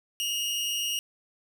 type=tone with amplitude modulation; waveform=sawtooth; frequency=2858 Hz; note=F7; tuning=39 cents sharp; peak=-22 dBFS; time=0.2-0.99 s; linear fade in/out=0 ms; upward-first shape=sine; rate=211 Hz; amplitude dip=50%; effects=none